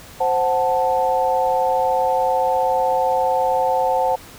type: chord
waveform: sine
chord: F# diminished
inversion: second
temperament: equal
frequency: 523.3 / 740 / 880 Hz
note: C5 / F#5 / A5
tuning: 0 / 0 / 0 cents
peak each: -20 dBFS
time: 0.2-4.16 s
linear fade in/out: 10 ms
effects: pink hiss -41 dBFS RMS until 4.38 s